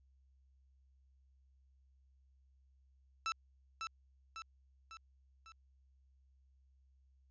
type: tone with echo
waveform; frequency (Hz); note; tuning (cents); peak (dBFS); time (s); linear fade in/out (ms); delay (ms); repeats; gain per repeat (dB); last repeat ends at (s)
sawtooth; 1322; E6; +5; -31; 3.26-3.32; 0; 550; 4; -5; 5.52
effects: added 66 Hz sine -66 dBFS peak until 7.3 s + resampled to 16000 Hz